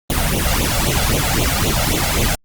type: noise with flanger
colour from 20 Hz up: pink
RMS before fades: -17 dBFS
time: 0.1-2.35 s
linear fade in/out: 0 ms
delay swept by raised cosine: 0.29 to 1.49 ms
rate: 3.8 Hz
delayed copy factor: +1
effects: Opus 24 kbps